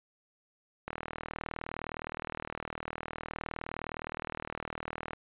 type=click train; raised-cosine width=0.5 ms; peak=-21 dBFS; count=169; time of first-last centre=0.88-5.133 s; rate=39.5 Hz; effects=resampled to 8000 Hz